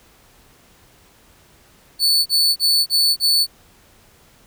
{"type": "tone bursts", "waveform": "40% pulse", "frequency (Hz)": 4461, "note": "C#8", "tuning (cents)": 10, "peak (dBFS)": -12, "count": 5, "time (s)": [1.99, 3.468], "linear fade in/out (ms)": 50, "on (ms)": 270, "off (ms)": 32, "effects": ["pink hiss -52 dBFS RMS until 4.46 s"]}